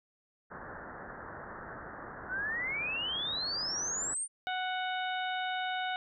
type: low-pass noise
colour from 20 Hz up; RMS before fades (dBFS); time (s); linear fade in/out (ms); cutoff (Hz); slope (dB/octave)
white; -45; 0.5-4.15; 20; 1800; 96
type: exponential sweep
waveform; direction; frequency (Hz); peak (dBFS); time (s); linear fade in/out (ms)
sine; up; 1454 to 9100; -32; 2.28-4.28; 50
type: harmonic tone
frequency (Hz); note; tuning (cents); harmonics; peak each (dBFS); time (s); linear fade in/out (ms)
740; F#5; 0; 1 / 2 / 3 / 4 / 5; -34 / -37 / -43 / -43 / -43; 4.47-5.96; 0
effects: none